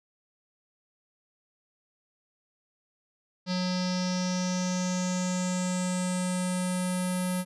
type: tone with low-pass filter sweep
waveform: square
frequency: 182.2 Hz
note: F#3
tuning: 26 cents flat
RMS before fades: -29 dBFS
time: 3.46-7.45 s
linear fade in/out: 50 ms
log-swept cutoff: 4800 to 11000 Hz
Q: 5.7
effects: none